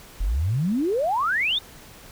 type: exponential sweep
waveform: sine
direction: up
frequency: 39.59 to 3752 Hz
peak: -20 dBFS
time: 0.2-1.59 s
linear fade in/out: 10 ms
effects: pink hiss -46 dBFS RMS until 2.11 s